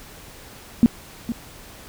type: tone with echo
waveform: sine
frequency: 234.8 Hz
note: A#3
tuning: 13 cents sharp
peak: -8 dBFS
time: 0.83-0.86 s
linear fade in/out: 0 ms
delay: 460 ms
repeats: 1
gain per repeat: -13 dB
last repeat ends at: 1.32 s
effects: pink hiss -43 dBFS RMS until 1.88 s